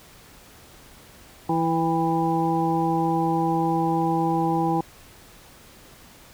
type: harmonic tone with a mistuned harmonic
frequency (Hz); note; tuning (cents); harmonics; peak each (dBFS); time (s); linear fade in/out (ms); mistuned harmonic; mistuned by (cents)
165.3; E3; +5; 1 / 2 / 3 / 5 / 6; -26 / -24 / -32 / -24 / -31; 1.49-4.81; 5; 5; -46
effects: pink hiss -49 dBFS RMS until 6.33 s